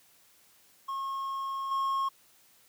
triangle tone with level steps, 1084 Hz, C#6, 39 cents flat, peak -30 / -25 dBFS, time 0.88-2.09 s, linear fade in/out 10 ms, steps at 1.71 s, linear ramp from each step 5 ms, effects white hiss -62 dBFS RMS until 2.68 s + high-pass 60 Hz 12 dB/octave

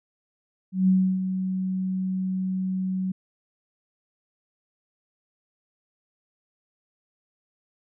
sine tone with ADSR envelope, 187.3 Hz, F#3, 21 cents sharp, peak -15 dBFS, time 0.72-3.12 s, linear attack 160 ms, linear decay 310 ms, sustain -9 dB, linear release 7 ms, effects none

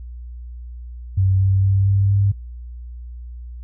sine tone with pitch steps, 95.3 / 96.41 / 97.53 / 98.66 / 99.81 Hz, G2 / G2 / G2 / G2 / G2, -48 / -28 / -8 / +12 / +32 cents, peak -13 dBFS, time 1.17-2.32 s, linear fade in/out 10 ms, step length 230 ms, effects noise-tail reverb RT60 0.2 s tail -26 dB re dry + added 60 Hz sine -31 dBFS peak until 3.63 s

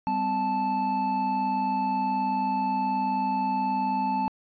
triangle tone cluster, 197.4 / 256.1 / 876 Hz, G3 / C4 / A5, +12 / -37 / -8 cents, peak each -30 / -30 / -23 dBFS, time 0.07-4.28 s, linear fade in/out 0 ms, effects resampled to 11025 Hz

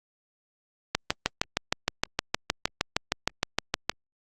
click train, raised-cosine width 0.2 ms, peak -5 dBFS, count 20, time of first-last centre 0.95-3.896 s, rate 6.45 Hz, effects Opus 48 kbps

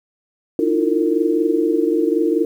sine tone cluster, 305.4 / 329.5 / 350.3 / 454.9 Hz, D#4 / E4 / F4 / A#4, -32 / -1 / +5 / -42 cents, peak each -20 dBFS, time 0.59-2.45 s, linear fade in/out 2 ms, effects 8-bit

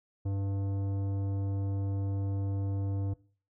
sine tone with tanh clipping, 98.5 Hz, G2, 9 cents sharp, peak -31 dBFS, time 0.25-3.14 s, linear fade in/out 10 ms, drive 13 dB, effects noise-tail reverb RT60 0.4 s tail -19 dB re dry

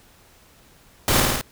pink noise with echo, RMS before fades -19 dBFS, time 1.08-1.2 s, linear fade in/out 0 ms, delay 53 ms, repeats 4, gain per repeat -2 dB, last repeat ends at 1.412 s, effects pink hiss -53 dBFS RMS until 1.51 s

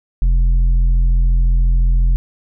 triangle tone with tanh clipping, 42.87 Hz, F1, 31 cents flat, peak -11 dBFS, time 0.22-2.16 s, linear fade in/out 0 ms, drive 10 dB, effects none

